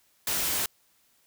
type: noise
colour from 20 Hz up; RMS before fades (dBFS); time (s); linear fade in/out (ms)
white; -28; 0.27-0.66; 2
effects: white hiss -66 dBFS RMS until 1.26 s